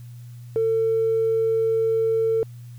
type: tone with tanh clipping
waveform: triangle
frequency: 450 Hz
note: A4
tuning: 39 cents sharp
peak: -18 dBFS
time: 0.56-2.43 s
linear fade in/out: 0 ms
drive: 4 dB
effects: added 120 Hz sine -37 dBFS peak until 2.78 s + white hiss -58 dBFS RMS until 2.78 s